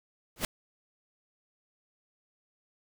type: noise with exponential growth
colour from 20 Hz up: pink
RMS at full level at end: -24 dBFS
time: 0.36-0.45 s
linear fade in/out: 1 ms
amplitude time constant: 19 ms
effects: none